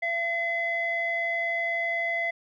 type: tone with low-pass filter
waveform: square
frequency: 678 Hz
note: E5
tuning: 49 cents sharp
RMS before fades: -28 dBFS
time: 0.02-2.31 s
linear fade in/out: 10 ms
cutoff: 2100 Hz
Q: 5.6
effects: none